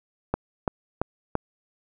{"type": "click train", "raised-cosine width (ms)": 1, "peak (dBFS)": -9, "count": 4, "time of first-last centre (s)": [0.34, 1.354], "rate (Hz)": 2.96, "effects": []}